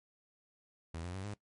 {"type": "tone with pitch steps", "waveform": "sawtooth", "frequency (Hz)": [82.41, 88.84, 95.76, 103.23], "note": ["E2", "F2", "G2", "G#2"], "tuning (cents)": [0, 30, -40, -10], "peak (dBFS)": -36, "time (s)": [0.94, 1.34], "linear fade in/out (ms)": 5, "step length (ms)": 100, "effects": ["noise-tail reverb RT60 0.1 s tail -19 dB re dry", "MP3 48 kbps"]}